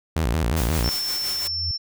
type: tone with vibrato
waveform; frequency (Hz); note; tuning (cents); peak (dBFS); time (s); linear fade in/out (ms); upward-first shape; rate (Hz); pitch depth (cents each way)
sawtooth; 68; C#2; -33; -16; 0.16-0.89; 0; square; 5.6; 290
type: noise with tremolo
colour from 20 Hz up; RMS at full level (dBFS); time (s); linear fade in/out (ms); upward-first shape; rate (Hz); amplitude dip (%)
white; -30; 0.56-1.48; 10; sine; 5.8; 50
type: tone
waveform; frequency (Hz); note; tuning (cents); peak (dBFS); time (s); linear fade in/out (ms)
sine; 5380; E8; +34; -24; 0.83-1.78; 20
type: tone with exponential growth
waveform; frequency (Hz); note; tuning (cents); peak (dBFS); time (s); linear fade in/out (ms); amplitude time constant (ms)
sine; 84.8; E2; +50; -24; 1.15-1.71; 0; 120
effects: none

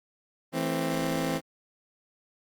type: chord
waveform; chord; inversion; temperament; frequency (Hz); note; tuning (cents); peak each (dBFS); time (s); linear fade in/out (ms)
20% pulse; A minor; second; just; 165 / 220 / 264; E3 / A3 / C4; +2 / 0 / +16; -26 / -31 / -25; 0.52-1.41; 50
effects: Opus 32 kbps

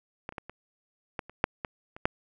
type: clicks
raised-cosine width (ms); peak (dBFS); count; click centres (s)
0.5; -20 / -30 / -21 / -26 / -17 / -30 / -6 / -17 / -28 / -8; 10; 0.291 / 0.324 / 0.382 / 0.496 / 1.192 / 1.296 / 1.441 / 1.648 / 1.965 / 2.055
effects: none

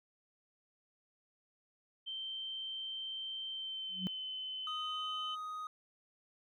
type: tone with pitch glide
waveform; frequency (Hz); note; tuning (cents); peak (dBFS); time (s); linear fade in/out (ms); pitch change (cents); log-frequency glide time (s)
sine; 3121 to 3048; G7 to G7; -8 to -49; -39; 2.06-5.36; 20; -41; 3.5-4.22
type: tone with exponential growth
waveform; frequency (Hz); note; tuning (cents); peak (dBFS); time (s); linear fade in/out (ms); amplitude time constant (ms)
sine; 185; F#3; 0; -30; 3.89-4.07; 0; 39
type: tone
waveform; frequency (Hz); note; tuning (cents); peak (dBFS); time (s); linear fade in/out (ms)
triangle; 1249; D#6; +6; -38; 4.67-5.67; 2
effects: none

